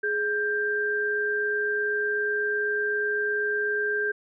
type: tone pair together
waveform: sine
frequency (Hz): 418.7 / 1582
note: G#4 / G6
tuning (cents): +14 / +15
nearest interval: octave + major seventh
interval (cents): 2301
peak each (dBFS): -28 / -25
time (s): 0.03-4.12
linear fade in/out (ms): 10
effects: none